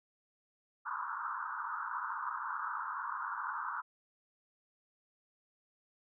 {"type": "band-pass noise", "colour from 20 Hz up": "white", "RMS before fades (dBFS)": -39, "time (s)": [0.85, 3.82], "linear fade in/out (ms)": 20, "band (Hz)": [900, 1500], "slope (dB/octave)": 96, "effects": []}